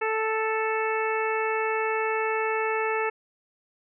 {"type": "harmonic tone", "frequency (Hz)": 440, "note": "A4", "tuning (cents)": 0, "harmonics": [1, 2, 3, 4, 5, 6], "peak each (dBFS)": [-27, -30, -32, -33, -34, -35], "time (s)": [0.01, 3.1], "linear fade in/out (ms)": 10, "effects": []}